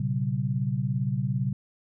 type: tone cluster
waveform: sine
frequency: 118.4 / 136 / 191.1 Hz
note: A#2 / C#3 / G3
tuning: +27 / -33 / -44 cents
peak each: -29 / -27 / -31 dBFS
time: 0-1.53 s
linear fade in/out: 5 ms
effects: none